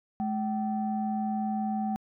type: tone pair together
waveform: sine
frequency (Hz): 213.6 / 768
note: G#3 / G5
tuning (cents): +49 / -36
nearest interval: octave + minor seventh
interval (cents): 2215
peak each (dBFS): -28 / -31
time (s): 0.2-1.96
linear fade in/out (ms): 0
effects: tanh soft clip ceiling -20 dBFS